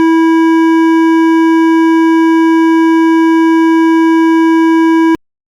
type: tone with hard clipping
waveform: sine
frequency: 326.5 Hz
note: E4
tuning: 17 cents flat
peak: -7 dBFS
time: 0-5.15 s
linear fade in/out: 0 ms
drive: 12 dB
effects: Opus 48 kbps